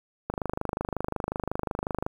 click train, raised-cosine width 1 ms, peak -14 dBFS, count 46, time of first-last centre 0.3-2.065 s, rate 25.5 Hz, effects 8-bit

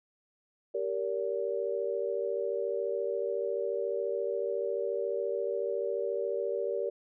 sine chord, G minor, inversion none, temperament equal with one note detuned, 392 / 466.2 / 572.9 Hz, G4 / Bb4 / D5, 0 / 0 / -43 cents, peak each -34 / -33 / -34 dBFS, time 0.74-6.9 s, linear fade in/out 10 ms, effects none

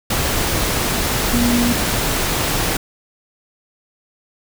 sine tone in noise, 240 Hz, B3, 49 cents flat, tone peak -15 dBFS, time 1.33-1.73 s, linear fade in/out 5 ms, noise pink, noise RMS -19 dBFS, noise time 0.1-2.77 s, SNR +1 dB, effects none

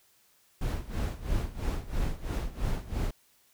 brown noise with tremolo, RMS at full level -28 dBFS, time 0.61-3.11 s, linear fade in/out 5 ms, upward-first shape sine, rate 3 Hz, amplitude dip 85%, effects white hiss -65 dBFS RMS until 3.53 s

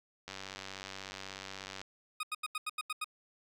click train, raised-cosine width 0.2 ms, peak -25 dBFS, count 149, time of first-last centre 0.28-1.815 s, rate 96.4 Hz
20% pulse tone bursts, 1244.5 Hz, D#6, in tune, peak -29 dBFS, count 8, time 2.2-3.044 s, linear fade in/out 5 ms, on 32 ms, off 84 ms
effects resampled to 32000 Hz

